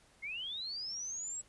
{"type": "linear sweep", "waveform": "sine", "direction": "up", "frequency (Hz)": [2085, 7800], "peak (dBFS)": -38, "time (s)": [0.22, 1.42], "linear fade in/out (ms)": 20, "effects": ["pink hiss -65 dBFS RMS until 1.48 s", "resampled to 24000 Hz"]}